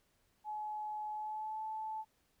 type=tone with pitch glide; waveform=sine; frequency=850 to 871.9 Hz; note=G#5 to A5; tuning=+40 to -16 cents; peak=-38 dBFS; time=0.44-2.05 s; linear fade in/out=50 ms; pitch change=+44 cents; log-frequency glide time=1.11-1.63 s; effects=pink hiss -75 dBFS RMS until 2.4 s